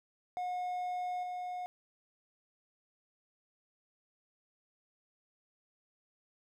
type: tone with level steps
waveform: triangle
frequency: 723 Hz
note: F#5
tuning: 40 cents flat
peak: -32 / -35 dBFS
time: 0.37-1.66 s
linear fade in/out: 0 ms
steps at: 1.23 s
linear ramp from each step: 2 ms
effects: none